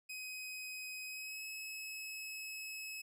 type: tone with pitch glide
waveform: sawtooth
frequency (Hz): 2521 to 2577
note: D#7 to E7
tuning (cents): +22 to -40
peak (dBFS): -40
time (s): 0.09-3.02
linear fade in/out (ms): 10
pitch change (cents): +38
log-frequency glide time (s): 1.05-1.44
effects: none